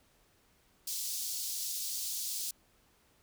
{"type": "high-pass noise", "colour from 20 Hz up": "pink", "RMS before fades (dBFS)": -37, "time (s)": [0.87, 2.51], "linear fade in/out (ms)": 5, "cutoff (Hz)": 4400, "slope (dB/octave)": 24, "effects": ["pink hiss -68 dBFS RMS until 3.22 s"]}